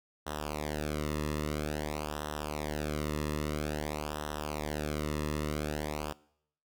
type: tone with flanger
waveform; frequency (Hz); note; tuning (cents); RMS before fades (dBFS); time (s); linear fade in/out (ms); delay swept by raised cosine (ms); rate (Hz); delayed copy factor
sawtooth; 75.3; D2; +44; -35; 0.26-6.13; 10; 0.43 to 1.32; 0.5; -0.85
effects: noise-tail reverb RT60 0.7 s tail -22 dB re dry